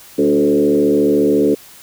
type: tone with frequency modulation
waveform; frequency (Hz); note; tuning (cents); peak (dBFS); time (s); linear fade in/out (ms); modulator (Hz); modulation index
sine; 361.6; F#4; -40; -10; 0.18-1.55; 10; 74.1; 1.7
effects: white hiss -41 dBFS RMS until 1.82 s